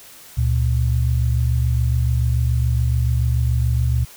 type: tone pair together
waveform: sine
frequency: 71.59 / 118.6 Hz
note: D2 / A#2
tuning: -44 / +30 cents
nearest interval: major sixth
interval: 874 cents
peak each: -18 dBFS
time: 0.37-4.05 s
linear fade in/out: 10 ms
effects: white hiss -43 dBFS RMS until 4.16 s